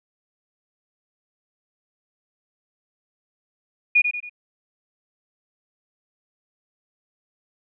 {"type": "tone with echo", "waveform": "sine", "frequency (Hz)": 2448, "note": "D#7", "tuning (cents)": -29, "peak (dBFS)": -12, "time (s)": [3.95, 4.02], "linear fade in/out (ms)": 10, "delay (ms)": 92, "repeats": 3, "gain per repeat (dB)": -7, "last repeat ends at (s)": 4.296, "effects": []}